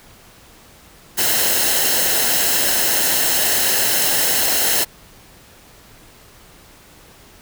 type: noise with comb filter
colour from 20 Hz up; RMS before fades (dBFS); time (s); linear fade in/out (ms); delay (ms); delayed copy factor
white; -17; 1.17-4.85; 20; 0.85; -0.55
effects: pink hiss -46 dBFS RMS until 7.41 s